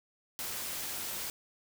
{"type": "noise", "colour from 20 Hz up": "white", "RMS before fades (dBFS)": -38, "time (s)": [0.39, 1.3], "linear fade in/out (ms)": 0, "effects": []}